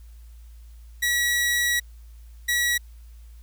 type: tone bursts at uneven times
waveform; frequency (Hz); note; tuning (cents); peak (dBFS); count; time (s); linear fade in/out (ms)
sawtooth; 1928; B6; -42; -17; 2; 1.02-1.8 / 2.48-2.78; 10
effects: added 57 Hz sine -42 dBFS peak until 3.42 s + white hiss -62 dBFS RMS until 3.42 s